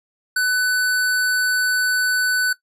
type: tone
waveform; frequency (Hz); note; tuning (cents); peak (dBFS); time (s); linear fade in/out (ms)
square; 1500; F#6; +23; -17; 0.36-2.53; 5
effects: noise-tail reverb RT60 0.1 s tail -18 dB re dry + resampled to 32000 Hz